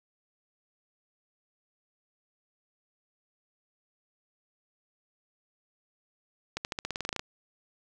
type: accelerating click train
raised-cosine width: 0.2 ms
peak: -15 dBFS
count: 13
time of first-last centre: 6.57-7.194 s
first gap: 79 ms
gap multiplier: 0.92
effects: none